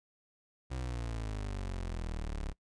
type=exponential sweep; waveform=30% pulse; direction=down; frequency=65.7 to 34.33 Hz; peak=-33 dBFS; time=0.7-2.53 s; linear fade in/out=20 ms; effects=noise-tail reverb RT60 0.1 s tail -21 dB re dry + resampled to 22050 Hz